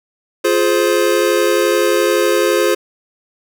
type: chord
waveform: square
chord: F minor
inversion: none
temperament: equal with one note detuned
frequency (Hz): 349.2 / 420.9 / 523.3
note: F4 / Ab4 / C5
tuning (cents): 0 / +23 / 0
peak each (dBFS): -17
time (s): 0.44-2.75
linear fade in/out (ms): 10
effects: none